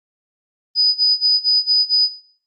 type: tone bursts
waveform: sine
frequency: 4978 Hz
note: D#8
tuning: in tune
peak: -10 dBFS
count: 6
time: 0.75-2.09 s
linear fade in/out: 50 ms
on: 200 ms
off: 28 ms
effects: noise-tail reverb RT60 0.6 s tail -17 dB re dry + Opus 32 kbps